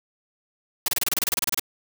white noise bursts, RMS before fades -23 dBFS, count 15, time 0.86-1.596 s, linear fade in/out 2 ms, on 22 ms, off 29 ms, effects none

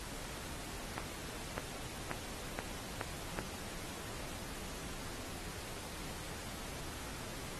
accelerating click train, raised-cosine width 0.5 ms, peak -21 dBFS, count 6, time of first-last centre 0.98-3.389 s, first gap 600 ms, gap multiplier 0.89, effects pink hiss -46 dBFS RMS until 7.59 s + AAC 32 kbps

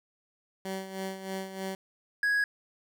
15% pulse tone with tremolo, 191.2 Hz, G3, 43 cents flat, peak -26 dBFS, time 0.65-1.75 s, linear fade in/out 2 ms, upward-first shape sine, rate 3.2 Hz, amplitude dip 65%
triangle tone, 1661.2 Hz, G#6, in tune, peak -22 dBFS, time 2.23-2.44 s, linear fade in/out 2 ms
effects none

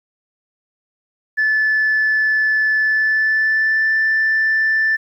sine tone with pitch glide, 1739 to 1766.3 Hz, A6 to A6, -21 to +6 cents, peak -12 dBFS, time 1.37-4.97 s, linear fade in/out 20 ms, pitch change +27 cents, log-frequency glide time 2.78-3.95 s, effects tanh soft clip ceiling -10 dBFS + 9-bit

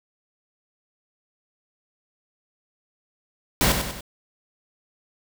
pink noise with echo, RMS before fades -19 dBFS, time 3.61-3.72 s, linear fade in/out 0 ms, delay 96 ms, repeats 3, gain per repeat -6 dB, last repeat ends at 4.008 s, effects none

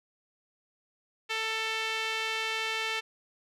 sawtooth tone with band-pass filter, 443.5 Hz, A4, 14 cents sharp, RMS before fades -32 dBFS, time 1.29-3.01 s, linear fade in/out 20 ms, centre 2700 Hz, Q 1.6, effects none

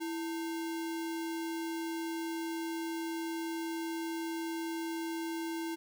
sine tone with sample-and-hold, 329.6 Hz, E4, in tune, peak -34 dBFS, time 0-5.76 s, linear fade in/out 20 ms, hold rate 1225 Hz, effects none

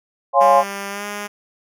sine chord, Db major seventh, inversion none, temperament equal, 554.4 / 698.5 / 830.6 / 1046.5 Hz, Db5 / F5 / Ab5 / C6, 0 / 0 / 0 / 0 cents, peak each -15 dBFS, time 0.33-0.64 s, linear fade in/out 50 ms
5% pulse tone with pitch glide, 198.9 to 205.6 Hz, G3 to G#3, +25 to -17 cents, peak -15 dBFS, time 0.4-1.28 s, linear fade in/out 20 ms, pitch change +58 cents, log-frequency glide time 0.89-1.05 s
effects none

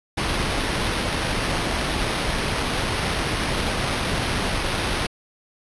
pink noise with sample-and-hold, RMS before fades -24 dBFS, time 0.17-5.07 s, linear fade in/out 10 ms, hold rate 7350 Hz, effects resampled to 24000 Hz

